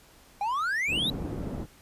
triangle exponential sweep, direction up, 784 to 3951 Hz, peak -24 dBFS, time 0.41-1.1 s, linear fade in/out 2 ms
white low-pass noise, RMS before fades -34 dBFS, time 0.87-1.67 s, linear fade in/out 50 ms, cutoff 280 Hz, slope 12 dB/octave
effects pink hiss -56 dBFS RMS until 1.81 s + resampled to 32000 Hz

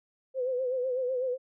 sine tone with vibrato, 509 Hz, C5, 48 cents flat, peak -27 dBFS, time 0.34-1.38 s, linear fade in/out 50 ms, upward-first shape sine, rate 8 Hz, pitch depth 67 cents each way, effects none

